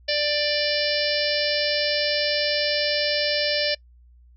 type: harmonic tone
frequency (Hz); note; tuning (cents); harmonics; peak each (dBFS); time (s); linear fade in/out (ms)
590; D5; +8; 1 / 3 / 4 / 5 / 6 / 7 / 8 / 9; -25 / -30 / -31 / -30 / -34 / -30 / -29 / -28; 0.08-3.75; 10
effects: noise-tail reverb RT60 0.1 s tail -24 dB re dry + added 60 Hz sine -49 dBFS peak until 4.36 s